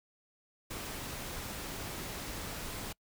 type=noise; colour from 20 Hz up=pink; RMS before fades=-41 dBFS; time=0.7-2.93 s; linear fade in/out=10 ms; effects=noise-tail reverb RT60 0.1 s tail -26 dB re dry